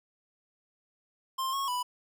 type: tone with pitch steps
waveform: square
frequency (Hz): 1054 / 1096 / 989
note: C6 / C#6 / B5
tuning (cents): +12 / -20 / +2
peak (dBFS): -30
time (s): 1.38-1.83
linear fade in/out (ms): 10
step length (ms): 150
effects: none